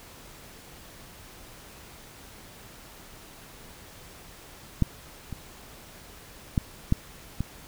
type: clicks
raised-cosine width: 5 ms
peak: -8 / -22 / -10 / -8 / -15 dBFS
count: 5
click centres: 4.823 / 5.327 / 6.578 / 6.924 / 7.406 s
effects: pink hiss -48 dBFS RMS until 7.67 s